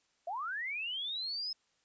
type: linear sweep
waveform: sine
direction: up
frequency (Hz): 638 to 5200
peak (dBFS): -35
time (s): 0.27-1.53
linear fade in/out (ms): 5
effects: white hiss -74 dBFS RMS until 1.84 s + resampled to 16000 Hz